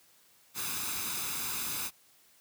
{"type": "noise with comb filter", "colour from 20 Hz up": "white", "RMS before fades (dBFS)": -35, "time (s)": [0.54, 1.91], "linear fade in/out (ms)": 50, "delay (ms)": 0.8, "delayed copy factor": 0.6, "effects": ["white hiss -63 dBFS RMS until 2.4 s", "high-pass 80 Hz 12 dB/octave"]}